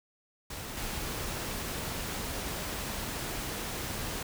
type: noise with level steps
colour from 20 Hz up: pink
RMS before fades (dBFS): -40 / -36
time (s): 0.5-4.23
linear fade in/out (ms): 5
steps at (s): 0.77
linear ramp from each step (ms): 5
effects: none